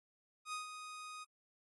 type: tone with ADSR envelope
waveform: sawtooth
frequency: 1246 Hz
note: D#6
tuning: 2 cents sharp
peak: -35 dBFS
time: 0.45-1.25 s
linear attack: 79 ms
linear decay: 130 ms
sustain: -8 dB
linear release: 25 ms
effects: AAC 32 kbps